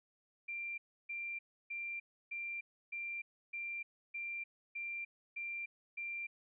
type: tone bursts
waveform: sine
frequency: 2371 Hz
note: D7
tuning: 16 cents sharp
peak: -39 dBFS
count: 10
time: 0.48-6.27 s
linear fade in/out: 10 ms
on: 300 ms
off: 310 ms
effects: none